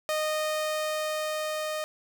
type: tone with level ramp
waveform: sawtooth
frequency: 617 Hz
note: D#5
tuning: 15 cents flat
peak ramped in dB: -22 to -26 dBFS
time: 0.09-1.84 s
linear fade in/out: 0 ms
effects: none